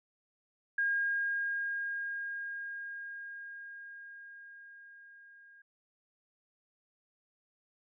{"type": "tone with level ramp", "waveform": "sine", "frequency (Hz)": 1622, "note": "G#6", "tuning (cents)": -41, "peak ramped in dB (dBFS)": [-27, -55], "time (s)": [0.78, 5.62], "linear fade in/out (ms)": 5, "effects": []}